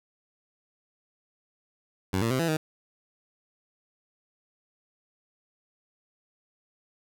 15% pulse tone with pitch steps, 94.2 / 114.8 / 129.9 / 166.6 / 156.2 Hz, F#2 / A#2 / C3 / E3 / D#3, +32 / -26 / -12 / +19 / +7 cents, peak -18 dBFS, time 2.13-2.57 s, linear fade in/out 5 ms, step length 88 ms, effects none

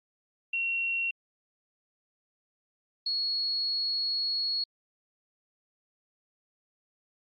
sine tone pair in turn, 2734 / 4338 Hz, F7 / C#8, -37 / -38 cents, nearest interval minor sixth, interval 799 cents, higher second, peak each -27 dBFS, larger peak neither, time 0.53-1.11 / 3.06-4.64 s, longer second, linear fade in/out 5 ms, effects Opus 48 kbps

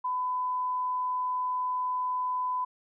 sine tone, 1004 Hz, B5, 28 cents sharp, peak -27 dBFS, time 0.04-2.65 s, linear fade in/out 10 ms, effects none

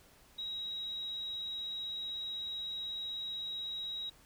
sine tone, 3829 Hz, A#7, 46 cents sharp, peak -37 dBFS, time 0.38-4.1 s, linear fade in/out 10 ms, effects pink hiss -62 dBFS RMS until 4.25 s

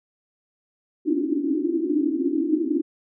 pink band-pass noise, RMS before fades -23 dBFS, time 1.05-2.82 s, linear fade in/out 20 ms, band 270 to 350 Hz, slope 96 dB/octave, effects none

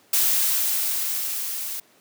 blue noise with level ramp, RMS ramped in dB -19 to -31 dBFS, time 0.13-1.8 s, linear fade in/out 5 ms, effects pink hiss -57 dBFS RMS until 2 s + high-pass 200 Hz 12 dB/octave

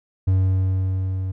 triangle tone with level ramp, 94.2 Hz, F#2, 32 cents sharp, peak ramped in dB -12 to -21 dBFS, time 0.27-1.32 s, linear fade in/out 10 ms, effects none

